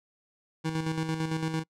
25% pulse tone with tremolo, 160 Hz, D#3, 49 cents sharp, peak -23 dBFS, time 0.64-1.64 s, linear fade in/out 20 ms, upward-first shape square, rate 8.9 Hz, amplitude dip 50%, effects noise-tail reverb RT60 0.1 s tail -26 dB re dry + low-pass 8000 Hz 12 dB/octave

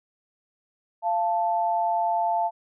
sine tone pair together, 690 / 880 Hz, F5 / A5, -21 / 0 cents, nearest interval major third, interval 421 cents, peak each -24 dBFS, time 1.02-2.51 s, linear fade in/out 50 ms, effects none

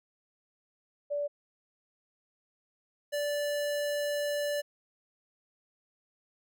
sine / square tone pair in turn, 580 / 583.2 Hz, D5 / D5, -22 / -12 cents, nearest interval unison, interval 10 cents, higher second, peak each -29 / -30 dBFS, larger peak first, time 1.1-1.28 / 3.12-4.62 s, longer second, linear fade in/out 20 ms, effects none

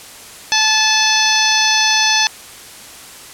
harmonic tone, 869 Hz, A5, 22 cents flat, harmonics 1 / 2 / 3 / 4 / 5 / 6 / 7, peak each -19 / -19 / -19 / -19 / -19 / -19 / -19 dBFS, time 0.52-2.27 s, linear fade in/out 0 ms, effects white hiss -36 dBFS RMS until 3.33 s + low-pass 11000 Hz 12 dB/octave

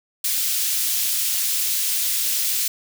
white high-pass noise, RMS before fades -22 dBFS, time 0.24-2.68 s, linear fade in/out 5 ms, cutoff 3100 Hz, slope 12 dB/octave, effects none

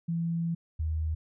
sine tone pair in turn, 167.5 / 78.89 Hz, E3 / D#2, +28 / +24 cents, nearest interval octave + minor second, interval 1304 cents, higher first, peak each -27 dBFS, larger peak neither, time 0.08-0.55 / 0.79-1.15 s, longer first, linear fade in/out 10 ms, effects none

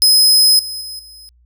sawtooth tone with level steps, 5080 Hz, D#8, 35 cents sharp, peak -5 / -21 / -24 / -34 dBFS, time 0.02-1.29 s, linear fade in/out 0 ms, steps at 0.59 / 0.81 / 0.99 s, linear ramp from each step 2 ms, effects added 60 Hz sine -49 dBFS peak until 1.45 s

